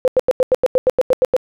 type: tone bursts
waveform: sine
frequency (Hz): 511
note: C5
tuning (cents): -41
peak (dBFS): -9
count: 12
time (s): 0.05-1.365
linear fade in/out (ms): 0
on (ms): 28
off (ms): 89
effects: none